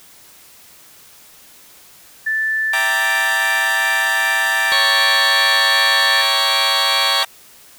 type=tone with pitch glide; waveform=sine; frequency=1760 to 1772.2 Hz; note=A6 to A6; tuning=0 to +12 cents; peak=-16 dBFS; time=2.26-6.22 s; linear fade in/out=10 ms; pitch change=+12 cents; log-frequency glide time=4.97-5.82 s
type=chord; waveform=15% pulse; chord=E half-diminished seventh; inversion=none; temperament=equal; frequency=659.3 / 784 / 932.3 / 1174.7 Hz; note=E5 / G5 / Bb5 / D6; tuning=0 / 0 / 0 / 0 cents; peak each=-21 / -17 / -17 / -20 dBFS; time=2.73-7.25 s; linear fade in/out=5 ms
type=harmonic tone; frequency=554.4 Hz; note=C#5; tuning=in tune; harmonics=1 / 2 / 3 / 4 / 6 / 7 / 8; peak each=-30 / -23 / -28 / -28 / -20 / -22 / -20 dBFS; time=4.72-7.23 s; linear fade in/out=0 ms
effects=white hiss -45 dBFS RMS until 7.78 s